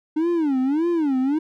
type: tone with vibrato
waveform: triangle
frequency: 298.7 Hz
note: D4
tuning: 29 cents sharp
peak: -16 dBFS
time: 0.16-1.39 s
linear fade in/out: 10 ms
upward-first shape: sine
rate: 1.7 Hz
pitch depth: 260 cents each way
effects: none